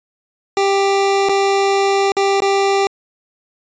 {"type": "tone with dropouts", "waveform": "25% pulse", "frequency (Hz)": 394.2, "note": "G4", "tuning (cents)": 10, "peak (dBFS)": -9, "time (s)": [0.57, 2.87], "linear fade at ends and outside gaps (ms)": 1, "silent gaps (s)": [[1.288, 1.293], [2.12, 2.168], [2.404, 2.42]], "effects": ["resampled to 16000 Hz"]}